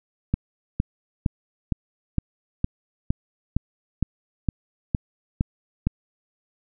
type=click train; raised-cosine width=5 ms; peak=-8 dBFS; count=13; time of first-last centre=0.34-5.87 s; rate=2.17 Hz; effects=none